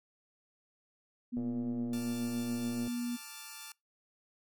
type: tone with pitch glide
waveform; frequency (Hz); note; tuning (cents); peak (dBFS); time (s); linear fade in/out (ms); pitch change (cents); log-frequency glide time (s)
sine; 243.5 to 241; B3 to B3; -24 to -42; -33; 1.32-3.17; 20; -18; 1.69-1.85
type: click train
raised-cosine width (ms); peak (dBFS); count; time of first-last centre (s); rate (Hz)
2; -32; 177; 1.37-2.874; 117
type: chord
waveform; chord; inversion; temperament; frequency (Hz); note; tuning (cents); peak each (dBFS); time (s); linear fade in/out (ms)
5% pulse; D minor; second; equal; 880 / 1174.7 / 1396.9; A5 / D6 / F6; 0 / 0 / 0; -38; 1.93-3.72; 2
effects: noise-tail reverb RT60 0.2 s tail -24 dB re dry